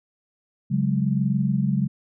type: chord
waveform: sine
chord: C# suspended fourth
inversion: none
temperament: equal with one note detuned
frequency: 138.59 / 185 / 206.2 Hz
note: C#3 / F#3 / G#3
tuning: 0 / 0 / -12 cents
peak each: -23 / -24 / -24 dBFS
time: 0.7-1.88 s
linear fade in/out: 20 ms
effects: none